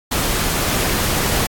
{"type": "noise", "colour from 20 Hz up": "pink", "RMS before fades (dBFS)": -19, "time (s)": [0.11, 1.47], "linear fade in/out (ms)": 10, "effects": ["AAC 64 kbps"]}